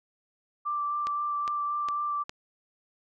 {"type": "tone with vibrato", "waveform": "sine", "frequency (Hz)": 1174.7, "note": "D6", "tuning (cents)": 0, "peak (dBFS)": -27, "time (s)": [0.65, 2.24], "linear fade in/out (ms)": 20, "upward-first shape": "sine", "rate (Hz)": 3.8, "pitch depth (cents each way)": 11}
{"type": "click train", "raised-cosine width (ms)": 0.2, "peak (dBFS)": -20, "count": 4, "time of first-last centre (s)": [1.07, 2.294], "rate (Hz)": 2.45}
{"effects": []}